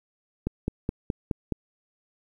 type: click train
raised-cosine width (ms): 3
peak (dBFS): -13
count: 6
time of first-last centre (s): 0.47-1.523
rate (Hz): 4.75
effects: 9-bit